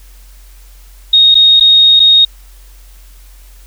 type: tone with dropouts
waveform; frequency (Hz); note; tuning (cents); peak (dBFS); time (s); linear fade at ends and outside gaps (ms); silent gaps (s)
sine; 3729; A#7; 0; -3; 1.13-2.25; 5; 1.345-1.352 / 1.599-1.607 / 1.996-2
effects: added 45 Hz sine -35 dBFS peak until 3.66 s + white hiss -46 dBFS RMS until 3.66 s